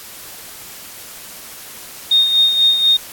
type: tone with tremolo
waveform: sine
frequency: 3692 Hz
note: A#7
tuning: 17 cents flat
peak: -8 dBFS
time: 2.11-2.97 s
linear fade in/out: 5 ms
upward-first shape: sine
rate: 4.1 Hz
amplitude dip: 55%
effects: white hiss -35 dBFS RMS until 3.12 s + AAC 64 kbps